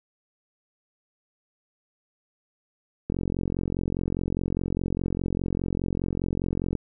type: click train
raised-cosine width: 3 ms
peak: -14 dBFS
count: 165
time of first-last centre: 3.1-6.753 s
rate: 44.9 Hz
effects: none